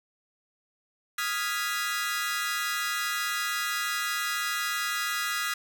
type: chord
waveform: sawtooth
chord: F half-diminished seventh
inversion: third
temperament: equal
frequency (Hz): 1244.5 / 1396.9 / 1661.2 / 1975.5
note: Eb6 / F6 / Ab6 / Cb7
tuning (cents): 0 / 0 / 0 / 0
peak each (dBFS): -30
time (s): 1.18-5.54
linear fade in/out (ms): 5
effects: none